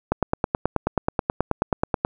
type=click train; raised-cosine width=1 ms; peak=-5 dBFS; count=19; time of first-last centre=0.12-2.049 s; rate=9.33 Hz; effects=none